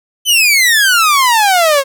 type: exponential sweep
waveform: sawtooth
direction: down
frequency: 3093 to 531 Hz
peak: -4 dBFS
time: 0.25-1.84 s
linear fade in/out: 50 ms
effects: none